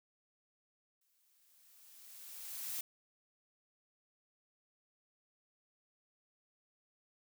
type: noise with exponential growth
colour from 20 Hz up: blue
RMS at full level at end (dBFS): -39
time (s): 1.01-2.81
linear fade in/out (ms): 5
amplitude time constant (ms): 390
effects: none